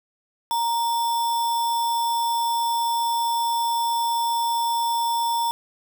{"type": "tone with sample-and-hold", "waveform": "sine", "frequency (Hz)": 932.3, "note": "A#5", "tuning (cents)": 0, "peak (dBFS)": -20, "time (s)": [0.51, 5.51], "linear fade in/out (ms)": 0, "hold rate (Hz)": 4410, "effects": []}